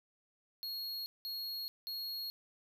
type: tone bursts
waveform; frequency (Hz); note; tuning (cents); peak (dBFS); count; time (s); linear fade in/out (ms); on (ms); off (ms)
square; 4304; C8; +48; -39; 3; 0.63-2.3; 0; 430; 190
effects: none